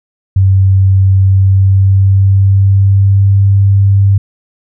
sine tone with pitch glide, 96 to 98.81 Hz, G2 to G2, -36 to +14 cents, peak -4 dBFS, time 0.36-4.18 s, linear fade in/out 5 ms, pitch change +50 cents, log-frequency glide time 1.21-3.42 s, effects none

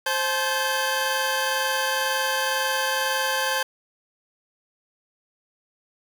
20% pulse tone cluster, 527 / 861 / 1559 Hz, C5 / A5 / G6, +12 / -38 / -10 cents, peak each -22 dBFS, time 0.06-3.63 s, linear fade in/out 5 ms, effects 8-bit

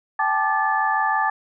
sine tone cluster, 782 / 868 / 1182 / 1736 Hz, G5 / A5 / D6 / A6, -4 / -24 / +11 / -24 cents, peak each -25 / -22 / -24 / -24 dBFS, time 0.19-1.3 s, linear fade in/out 5 ms, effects none

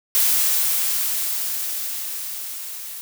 blue noise with level ramp, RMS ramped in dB -17 to -34 dBFS, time 0.15-3.01 s, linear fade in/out 0 ms, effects none

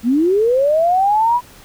sine linear sweep, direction up, 219 to 993 Hz, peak -11 dBFS, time 0.03-1.41 s, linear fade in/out 50 ms, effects pink hiss -43 dBFS RMS until 1.64 s

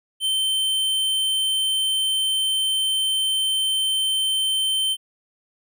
square tone, 3100 Hz, G7, 20 cents flat, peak -20 dBFS, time 0.2-4.97 s, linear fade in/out 50 ms, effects none

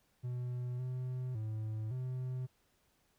triangle tone with pitch steps, 123.7 / 127.2 / 108.9 / 127.8 Hz, B2 / C3 / A2 / C3, +3 / -48 / -17 / -40 cents, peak -34 dBFS, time 0.23-2.47 s, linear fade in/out 20 ms, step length 560 ms, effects pink hiss -74 dBFS RMS until 3.18 s

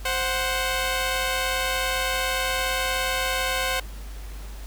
10% pulse tone pair together, 523.3 / 740.1 Hz, C5 / F#5, 0 / 0 cents, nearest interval tritone, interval 600 cents, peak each -17 / -19 dBFS, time 0.05-3.8 s, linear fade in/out 5 ms, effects added 50 Hz sine -34 dBFS peak until 4.66 s + pink hiss -46 dBFS RMS until 4.66 s

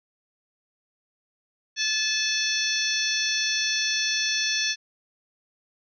harmonic tone with a mistuned harmonic, 866 Hz, A5, 28 cents flat, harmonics 2 / 3 / 4 / 5 / 6 / 7, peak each -30 / -30 / -30 / -30 / -30 / -30 dBFS, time 1.76-4.76 s, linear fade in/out 50 ms, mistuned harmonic 6, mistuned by +74 cents, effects none

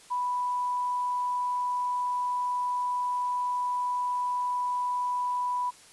sine tone, 987.8 Hz, B5, in tune, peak -26 dBFS, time 0.1-5.71 s, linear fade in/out 20 ms, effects white hiss -53 dBFS RMS until 5.92 s + resampled to 24000 Hz

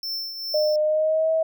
square tone with tremolo, 5350 Hz, E8, 25 cents sharp, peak -26 dBFS, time 0.03-0.76 s, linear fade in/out 2 ms, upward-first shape triangle, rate 2.4 Hz, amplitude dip 60%
sine tone with pitch glide, 608 to 643 Hz, D#5 to E5, -40 to -43 cents, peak -18 dBFS, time 0.54-1.43 s, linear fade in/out 5 ms, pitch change +97 cents, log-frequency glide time 0.78-1.31 s
effects none

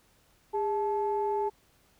sine tone pair together, 407.3 / 869 Hz, G#4 / A5, -34 / -22 cents, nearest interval octave + minor second, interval 1312 cents, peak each -28 / -29 dBFS, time 0.53-1.5 s, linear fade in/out 20 ms, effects tanh soft clip ceiling -19 dBFS + pink hiss -65 dBFS RMS until 1.99 s

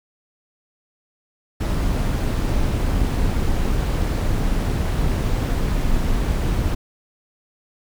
brown noise with amplitude modulation, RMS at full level -18 dBFS, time 1.6-6.75 s, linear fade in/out 10 ms, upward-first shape sine, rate 224 Hz, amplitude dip 40%, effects none

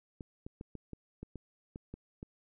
clicks, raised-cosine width 3 ms, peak -30 dBFS, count 10, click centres 0.208 / 0.465 / 0.611 / 0.753 / 0.933 / 1.23 / 1.357 / 1.759 / 1.94 / 2.229 s, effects none

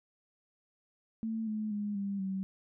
sine tone with pitch steps, 223.1 / 214.8 / 206.7 / 198.99 / 191.55 Hz, A3 / A3 / G#3 / G3 / G3, +24 / -41 / -8 / +26 / -40 cents, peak -32 dBFS, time 1.23-2.43 s, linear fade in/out 0 ms, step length 240 ms, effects none

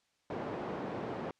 white band-pass noise, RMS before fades -39 dBFS, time 0.3-1.31 s, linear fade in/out 2 ms, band 140 to 640 Hz, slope 12 dB/octave, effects white hiss -75 dBFS RMS until 1.39 s + low-pass 6000 Hz 12 dB/octave

